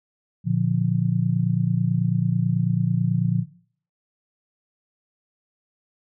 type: chord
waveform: sine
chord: Bb major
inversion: none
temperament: just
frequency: 116.54 / 145.68 / 174.81 Hz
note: Bb2 / D3 / F3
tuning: 0 / -14 / +2 cents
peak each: -24 / -23 / -22 dBFS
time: 0.44-3.45 s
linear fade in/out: 50 ms
effects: noise-tail reverb RT60 0.5 s tail -18 dB re dry